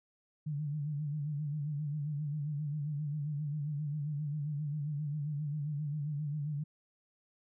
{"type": "tone with vibrato", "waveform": "sine", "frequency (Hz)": 148, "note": "D3", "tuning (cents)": 14, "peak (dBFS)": -33, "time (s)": [0.46, 6.64], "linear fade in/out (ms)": 10, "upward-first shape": "sine", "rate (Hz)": 7.5, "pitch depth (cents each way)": 75, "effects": []}